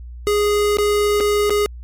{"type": "tone with dropouts", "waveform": "square", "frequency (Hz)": 414.1, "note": "G#4", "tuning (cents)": -5, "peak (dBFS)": -15, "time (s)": [0.27, 1.66], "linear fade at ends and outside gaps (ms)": 0, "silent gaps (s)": [[0.77, 0.785], [1.202, 1.206], [1.496, 1.505]], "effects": ["added 60 Hz sine -31 dBFS peak until 1.83 s", "MP3 64 kbps"]}